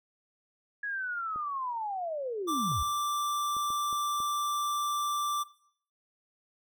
sine linear sweep, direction down, 1685 to 53.2 Hz, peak -31 dBFS, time 0.83-2.83 s, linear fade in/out 5 ms
clicks, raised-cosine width 2 ms, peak -34 dBFS, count 6, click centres 1.36 / 2.719 / 3.567 / 3.704 / 3.928 / 4.203 s
square tone, 1174.7 Hz, D6, in tune, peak -29 dBFS, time 2.47-5.44 s, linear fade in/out 20 ms
effects noise-tail reverb RT60 0.6 s tail -18 dB re dry + MP3 96 kbps

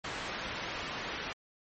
white low-pass noise, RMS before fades -39 dBFS, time 0.04-1.33 s, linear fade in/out 5 ms, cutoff 2600 Hz, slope 12 dB/octave, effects MP3 32 kbps

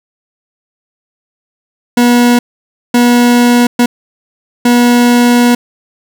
40% pulse tone bursts at uneven times, 241.8 Hz, B3, 36 cents flat, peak -4 dBFS, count 4, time 1.97-2.39 / 2.94-3.67 / 3.79-3.86 / 4.65-5.55 s, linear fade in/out 5 ms, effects none

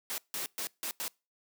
white noise bursts at uneven times, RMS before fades -36 dBFS, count 5, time 0.1-0.18 / 0.34-0.46 / 0.58-0.67 / 0.83-0.91 / 1-1.08 s, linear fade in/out 0 ms, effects noise-tail reverb RT60 0.3 s tail -26 dB re dry + high-pass 200 Hz 12 dB/octave

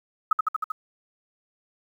sine tone with echo, 1273 Hz, D#6, 39 cents sharp, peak -15 dBFS, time 0.31-0.33 s, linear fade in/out 5 ms, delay 78 ms, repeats 5, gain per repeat -2 dB, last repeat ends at 0.72 s, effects 9-bit

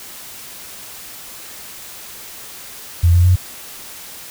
sine tone with pitch steps, 85.5 / 87.9 / 91.1 Hz, F2 / F2 / F#2, -36 / +12 / -26 cents, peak -8 dBFS, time 3.03-3.36 s, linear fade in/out 10 ms, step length 110 ms, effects white hiss -35 dBFS RMS until 4.3 s

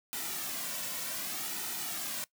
white noise with flanger, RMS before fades -37 dBFS, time 0.13-2.24 s, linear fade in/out 0 ms, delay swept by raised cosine 1.8 to 2.49 ms, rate 0.65 Hz, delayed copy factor -0.6, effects noise-tail reverb RT60 0.1 s tail -20 dB re dry + high-pass 150 Hz 12 dB/octave

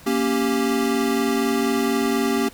square chord, G diminished, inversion first, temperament equal, 233.1 / 277.2 / 392 Hz, Bb3 / Db4 / G4, 0 / 0 / 0 cents, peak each -24 dBFS, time 0.06-2.49 s, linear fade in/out 10 ms, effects pink hiss -46 dBFS RMS until 2.53 s

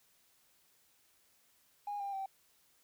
triangle tone with pitch steps, 820 / 797.6 / 775.8 Hz, G#5 / G5 / G5, -22 / +30 / -18 cents, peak -33 dBFS, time 1.87-2.26 s, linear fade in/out 5 ms, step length 130 ms, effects tanh soft clip ceiling -34 dBFS + white hiss -70 dBFS RMS until 2.83 s

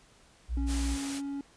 sine tone, 59.7 Hz, A#1, 42 cents sharp, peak -28 dBFS, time 0.48-0.98 s, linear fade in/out 50 ms
triangle tone with pitch glide, 277.2 to 279.8 Hz, C#4 to C#4, 0 to +16 cents, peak -31 dBFS, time 0.57-1.41 s, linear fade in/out 2 ms, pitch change +16 cents, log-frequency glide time 1.16-1.22 s
white noise, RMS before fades -38 dBFS, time 0.66-1.22 s, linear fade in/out 50 ms
effects pink hiss -60 dBFS RMS until 1.56 s + resampled to 22050 Hz

